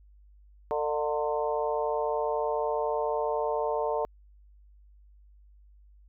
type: harmonic tone with a mistuned harmonic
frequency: 150 Hz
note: D3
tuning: 37 cents sharp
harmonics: 3 / 4 / 5 / 6 / 7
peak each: -30 / -31 / -35 / -33 / -38 dBFS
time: 0.71-4.05 s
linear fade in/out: 0 ms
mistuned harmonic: 5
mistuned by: -61 cents
effects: added 50 Hz sine -53 dBFS peak until 6.08 s